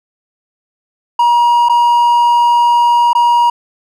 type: tone with dropouts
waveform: triangle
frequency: 953 Hz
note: A#5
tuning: 38 cents sharp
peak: -5 dBFS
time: 1.19-3.5 s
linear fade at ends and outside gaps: 5 ms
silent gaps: 1.687-1.695 / 3.132-3.15 s
effects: none